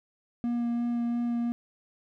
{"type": "tone with vibrato", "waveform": "triangle", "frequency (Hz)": 237.4, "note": "A#3", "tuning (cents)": 32, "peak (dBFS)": -24, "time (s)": [0.44, 1.52], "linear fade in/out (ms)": 0, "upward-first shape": "sine", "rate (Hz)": 2.9, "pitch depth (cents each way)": 10, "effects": []}